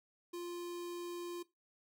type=tone with notch filter; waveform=square; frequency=348.7 Hz; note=F4; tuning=3 cents flat; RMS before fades=-43 dBFS; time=0.33-1.43 s; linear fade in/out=10 ms; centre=1600 Hz; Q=1.8; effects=noise-tail reverb RT60 0.2 s tail -18 dB re dry